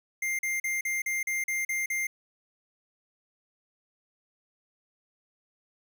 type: tone bursts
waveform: square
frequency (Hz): 2100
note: C7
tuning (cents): +6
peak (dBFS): -28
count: 9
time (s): 0.22-2.07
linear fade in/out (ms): 5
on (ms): 170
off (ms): 40
effects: none